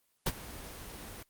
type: noise with ADSR envelope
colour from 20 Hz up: pink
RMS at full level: -27 dBFS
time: 0.26-1.23 s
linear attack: 7 ms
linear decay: 44 ms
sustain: -18 dB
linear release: 4 ms
effects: white hiss -74 dBFS RMS until 1.29 s + Opus 24 kbps